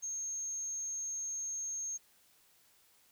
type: tone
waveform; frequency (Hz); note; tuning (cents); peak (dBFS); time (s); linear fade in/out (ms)
sine; 6440; G8; +46; -36; 0.02-1.98; 20
effects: white hiss -67 dBFS RMS until 3.11 s